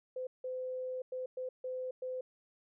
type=tone bursts at uneven times; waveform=sine; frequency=511 Hz; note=C5; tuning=41 cents flat; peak=-36 dBFS; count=6; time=0.16-0.27 / 0.44-1.02 / 1.12-1.26 / 1.37-1.49 / 1.64-1.91 / 2.02-2.21 s; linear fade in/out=5 ms; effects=none